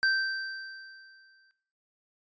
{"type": "tone with exponential decay", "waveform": "square", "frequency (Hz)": 1560, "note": "G6", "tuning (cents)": -9, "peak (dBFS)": -22, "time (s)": [0.03, 1.51], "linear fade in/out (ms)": 0, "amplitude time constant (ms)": 320, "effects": ["noise-tail reverb RT60 0.6 s tail -17 dB re dry", "resampled to 16000 Hz"]}